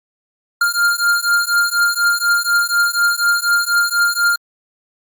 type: beating tone pair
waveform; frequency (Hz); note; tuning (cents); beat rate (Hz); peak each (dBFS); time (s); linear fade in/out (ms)
square; 1400 / 1404.1; F6 / F6; +4 / +9; 4.1; -17; 0.61-4.36; 5
effects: Opus 48 kbps